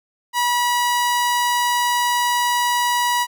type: tone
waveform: sawtooth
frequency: 970 Hz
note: B5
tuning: 31 cents flat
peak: -13 dBFS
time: 0.33-3.27 s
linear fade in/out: 50 ms
effects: none